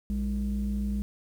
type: tone pair together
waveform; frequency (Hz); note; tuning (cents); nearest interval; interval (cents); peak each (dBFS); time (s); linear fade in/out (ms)
sine; 58.73 / 203.7; A#1 / G#3; +14 / -33; octave + minor seventh; 2153; -28; 0.1-1.02; 0
effects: tanh soft clip ceiling -22 dBFS + 9-bit